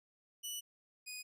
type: tone pair in turn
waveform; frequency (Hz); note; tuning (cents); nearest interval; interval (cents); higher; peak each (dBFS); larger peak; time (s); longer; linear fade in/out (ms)
15% pulse; 2960 / 2483; F#7 / D#7; 0 / -4; minor third; 304; first; -33 / -37; first; 0.43-0.61 / 1.06-1.23; first; 20
effects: none